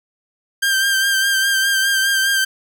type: tone with vibrato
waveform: sawtooth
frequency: 1581 Hz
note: G6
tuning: 14 cents sharp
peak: -11 dBFS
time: 0.62-2.45 s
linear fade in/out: 10 ms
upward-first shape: sine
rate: 4.9 Hz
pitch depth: 31 cents each way
effects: none